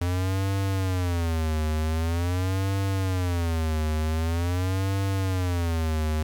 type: tone with vibrato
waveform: square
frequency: 87 Hz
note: F2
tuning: 6 cents flat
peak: -24 dBFS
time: 0.01-6.23 s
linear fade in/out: 5 ms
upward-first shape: sine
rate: 0.45 Hz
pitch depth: 200 cents each way
effects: 9-bit